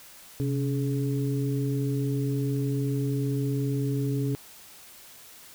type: tone cluster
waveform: sine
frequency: 132.7 / 280.8 / 421.9 Hz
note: C3 / C#4 / G#4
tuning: +25 / +22 / +27 cents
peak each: -26 / -30 / -34 dBFS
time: 0.4-4.35 s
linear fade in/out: 0 ms
effects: white hiss -49 dBFS RMS until 5.54 s